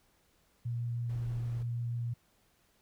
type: tone with vibrato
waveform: sine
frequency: 118.7 Hz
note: A#2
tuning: 32 cents sharp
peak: -32 dBFS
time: 0.65-2.14 s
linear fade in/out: 10 ms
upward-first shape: triangle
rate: 6.3 Hz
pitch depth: 8 cents each way
type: noise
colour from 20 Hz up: brown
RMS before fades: -48 dBFS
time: 1.09-1.63 s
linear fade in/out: 5 ms
effects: pink hiss -70 dBFS RMS until 2.81 s